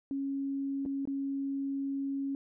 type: tone with dropouts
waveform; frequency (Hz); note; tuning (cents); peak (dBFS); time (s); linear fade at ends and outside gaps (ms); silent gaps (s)
sine; 275.2; C#4; -12; -31; 0.11-2.35; 1; 0.853-0.86 / 1.054-1.074
effects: none